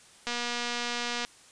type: click train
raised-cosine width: 0.2 ms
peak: -15 dBFS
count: 236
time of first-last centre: 0.27-1.249 s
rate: 240 Hz
effects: white hiss -55 dBFS RMS until 1.51 s + resampled to 22050 Hz